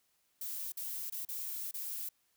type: noise with dropouts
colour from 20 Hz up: violet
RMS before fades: -40 dBFS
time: 0.41-2.09 s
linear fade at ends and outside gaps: 5 ms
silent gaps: 0.721-0.77 / 1.099-1.121 / 1.251-1.287 / 1.712-1.74 s
effects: white hiss -75 dBFS RMS until 2.36 s